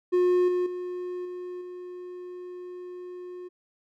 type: tone with level steps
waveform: triangle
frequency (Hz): 359.7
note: F#4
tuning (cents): -49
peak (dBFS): -17 / -21 / -29 / -32 / -35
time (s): 0.12-3.49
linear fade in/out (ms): 20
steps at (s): 0.48 / 0.66 / 1.25 / 1.61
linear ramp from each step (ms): 5
effects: none